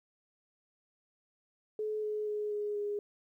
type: tone with pitch steps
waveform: sine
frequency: 428.5 / 424.3 / 420.2 / 416.1 / 412 Hz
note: A4 / G#4 / G#4 / G#4 / G#4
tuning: -46 / +37 / +20 / +3 / -14 cents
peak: -32 dBFS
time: 1.79-2.99 s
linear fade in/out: 2 ms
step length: 240 ms
effects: 12-bit

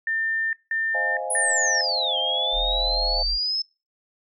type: tone bursts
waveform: sine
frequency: 1800 Hz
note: A6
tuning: 39 cents sharp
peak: -22 dBFS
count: 3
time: 0.07-1.81 s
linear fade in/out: 2 ms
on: 460 ms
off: 180 ms
type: chord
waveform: sine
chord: F minor seventh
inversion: second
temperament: equal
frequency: 523.3 / 622.3 / 698.5 / 830.6 Hz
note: C5 / Eb5 / F5 / Ab5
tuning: 0 / 0 / 0 / 0 cents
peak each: -32 dBFS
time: 0.94-3.23 s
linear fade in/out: 10 ms
type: exponential two-way sweep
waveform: sine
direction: down then up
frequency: 10548 to 3136 to 5270 Hz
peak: -22 dBFS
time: 1.3-3.62 s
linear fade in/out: 5 ms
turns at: 2.18 s
type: tone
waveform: sine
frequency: 41.34 Hz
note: E1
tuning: 6 cents sharp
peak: -26 dBFS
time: 2.52-3.39 s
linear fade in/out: 50 ms
effects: noise-tail reverb RT60 0.3 s tail -25 dB re dry

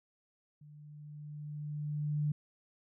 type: tone with level ramp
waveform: sine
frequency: 148.8 Hz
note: D3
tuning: 23 cents sharp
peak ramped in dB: -52 to -28 dBFS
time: 0.61-2.32 s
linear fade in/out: 5 ms
effects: none

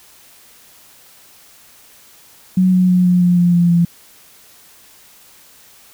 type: tone with pitch steps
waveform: sine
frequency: 185 / 182.98 / 180.98 / 179.01 / 177.05 / 175.12 / 173.21 / 171.32 Hz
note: F#3 / F#3 / F#3 / F3 / F3 / F3 / F3 / F3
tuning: 0 / -19 / -38 / +43 / +24 / +5 / -14 / -33 cents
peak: -9 dBFS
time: 2.57-3.85 s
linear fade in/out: 5 ms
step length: 160 ms
effects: white hiss -46 dBFS RMS until 5.93 s

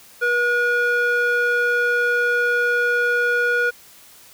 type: tone with band-pass filter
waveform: square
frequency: 482 Hz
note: B4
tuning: 42 cents flat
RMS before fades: -19 dBFS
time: 0.21-3.71 s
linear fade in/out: 20 ms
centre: 1200 Hz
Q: 5.5
effects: white hiss -47 dBFS RMS until 4.33 s

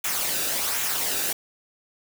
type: noise with flanger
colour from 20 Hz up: white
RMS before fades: -26 dBFS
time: 0.04-1.33 s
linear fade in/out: 5 ms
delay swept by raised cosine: 0.21 to 0.96 ms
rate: 1.3 Hz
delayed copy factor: -0.5
effects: none

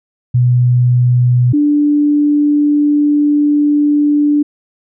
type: tone pair in turn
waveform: sine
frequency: 123.47 / 293.7 Hz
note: B2 / D4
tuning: 0 / 0 cents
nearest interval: octave + minor third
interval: 1500 cents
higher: second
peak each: -7 / -8 dBFS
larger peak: first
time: 0.34-1.53 / 1.53-4.43 s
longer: second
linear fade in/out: 10 ms
effects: none

